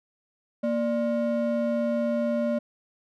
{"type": "ring-modulated tone", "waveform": "triangle", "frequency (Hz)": 412.1, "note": "G#4", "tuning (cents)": -13, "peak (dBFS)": -18, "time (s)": [0.63, 2.59], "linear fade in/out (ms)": 10, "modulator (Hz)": 178, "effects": []}